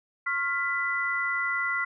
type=tone cluster; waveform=sine; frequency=1087 / 1398 / 1996 Hz; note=C#6 / F6 / B6; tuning=-34 / +1 / +18 cents; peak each=-34 / -29 / -28 dBFS; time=0.26-1.85 s; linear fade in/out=10 ms; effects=none